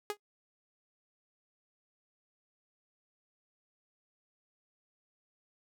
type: tone with exponential decay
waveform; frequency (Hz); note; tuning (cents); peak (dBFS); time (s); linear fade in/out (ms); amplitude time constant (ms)
sawtooth; 415.3; G#4; 0; -25; 0.1-0.17; 1; 15
effects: noise-tail reverb RT60 0.1 s tail -21 dB re dry